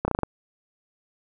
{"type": "slowing click train", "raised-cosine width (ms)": 1, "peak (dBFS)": -9, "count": 6, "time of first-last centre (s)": [0.05, 0.233], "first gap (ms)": 30, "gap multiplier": 1.1, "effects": []}